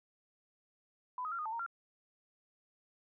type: tone with pitch steps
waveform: sine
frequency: 1001 / 1256 / 1376 / 1232 / 883 / 928 / 1377 Hz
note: B5 / D#6 / F6 / D#6 / A5 / A#5 / F6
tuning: +23 / +16 / -26 / -17 / +6 / -8 / -25 cents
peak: -36 dBFS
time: 1.18-1.663 s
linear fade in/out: 2 ms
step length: 69 ms
effects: none